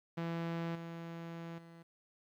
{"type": "tone with level steps", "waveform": "sawtooth", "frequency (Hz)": 167.3, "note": "E3", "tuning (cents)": 26, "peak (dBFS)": [-32, -39, -49], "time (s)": [0.17, 1.83], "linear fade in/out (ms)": 10, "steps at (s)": [0.75, 1.58], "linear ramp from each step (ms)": 5, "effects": ["low-pass 3000 Hz 12 dB/octave", "12-bit"]}